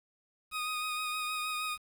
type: tone with vibrato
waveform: 20% pulse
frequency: 1244.5 Hz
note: D#6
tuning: in tune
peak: -28 dBFS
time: 0.51-1.78 s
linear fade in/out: 50 ms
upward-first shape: sine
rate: 6.4 Hz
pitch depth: 20 cents each way
effects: 9-bit